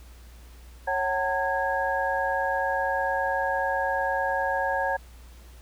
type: tone cluster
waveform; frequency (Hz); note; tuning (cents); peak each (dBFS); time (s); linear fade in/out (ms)
sine; 549 / 755 / 904 / 1648; C#5 / F#5 / A5 / G#6; -17 / +35 / +47 / -14; -29; 0.87-4.97; 10
effects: added 60 Hz sine -45 dBFS peak until 5.61 s + pink hiss -55 dBFS RMS until 5.61 s